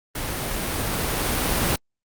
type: noise with level ramp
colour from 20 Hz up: pink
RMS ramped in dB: -29 to -21 dBFS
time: 0.15-1.76 s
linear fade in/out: 5 ms
effects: Opus 48 kbps